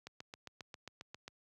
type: click train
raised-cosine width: 0.2 ms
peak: -29 dBFS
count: 10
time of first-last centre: 0.07-1.28 s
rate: 7.44 Hz
effects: high-pass 80 Hz 12 dB/octave